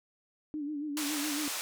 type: tone with vibrato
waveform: sine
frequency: 295.5 Hz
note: D4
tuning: 11 cents sharp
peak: -33 dBFS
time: 0.54-1.48 s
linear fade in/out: 0 ms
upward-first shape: sine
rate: 7.2 Hz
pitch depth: 71 cents each way
type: band-pass noise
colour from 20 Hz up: white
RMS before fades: -36 dBFS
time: 0.97-1.61 s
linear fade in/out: 0 ms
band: 540 to 9300 Hz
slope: 12 dB/octave
effects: none